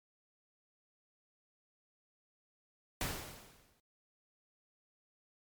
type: noise with exponential decay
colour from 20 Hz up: pink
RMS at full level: -35 dBFS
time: 3.01-3.8 s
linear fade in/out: 1 ms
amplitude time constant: 170 ms
effects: MP3 96 kbps